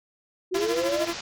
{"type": "linear sweep", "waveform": "sine", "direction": "up", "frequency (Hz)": [358.2, 642], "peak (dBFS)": -24, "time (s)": [0.51, 1.06], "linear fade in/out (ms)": 20}
{"type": "tone with tremolo", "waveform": "sawtooth", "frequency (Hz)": 339.8, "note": "F4", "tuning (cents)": -47, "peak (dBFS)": -20, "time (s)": [0.54, 1.14], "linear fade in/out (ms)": 10, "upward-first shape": "triangle", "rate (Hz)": 13, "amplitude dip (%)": 90}
{"type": "low-pass noise", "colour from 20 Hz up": "white", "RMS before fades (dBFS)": -36, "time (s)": [0.54, 1.21], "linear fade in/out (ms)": 5, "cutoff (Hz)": 6400, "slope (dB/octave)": 48}
{"effects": []}